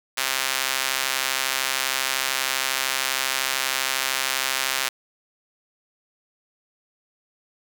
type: tone with high-pass filter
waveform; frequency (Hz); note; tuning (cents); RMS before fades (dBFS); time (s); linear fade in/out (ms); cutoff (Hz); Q
sawtooth; 132.8; C3; +26; -25; 0.17-4.89; 10; 1700; 0.64
effects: none